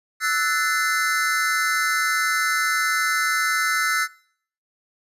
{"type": "chord", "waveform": "square", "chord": "F# half-diminished seventh", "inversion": "third", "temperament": "equal with one note detuned", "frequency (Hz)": [1318.5, 1480, 1760, 2064], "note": ["E6", "F#6", "A6", "C7"], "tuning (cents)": [0, 0, 0, -24], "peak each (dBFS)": -26, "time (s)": [0.2, 4.08], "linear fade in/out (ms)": 50, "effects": ["noise-tail reverb RT60 0.6 s tail -23 dB re dry", "resampled to 32000 Hz"]}